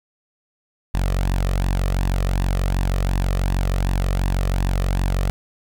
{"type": "tone with flanger", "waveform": "sawtooth", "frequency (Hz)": 46.25, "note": "F#1", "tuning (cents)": 0, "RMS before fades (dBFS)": -20, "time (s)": [0.94, 5.3], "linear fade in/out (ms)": 0, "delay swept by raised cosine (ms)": [1.1, 1.65], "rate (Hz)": 2.7, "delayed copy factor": 0.55, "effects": []}